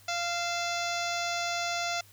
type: harmonic tone with a mistuned harmonic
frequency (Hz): 693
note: F5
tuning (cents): -14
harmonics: 1 / 2 / 3 / 4 / 5 / 6 / 7 / 8 / 9 / 10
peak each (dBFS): -33 / -36 / -38 / -39 / -40 / -41 / -41 / -42 / -43 / -43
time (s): 0.08-2.01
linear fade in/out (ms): 5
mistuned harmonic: 4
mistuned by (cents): -83
effects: added 100 Hz sine -58 dBFS peak until 2.12 s + white hiss -58 dBFS RMS until 2.12 s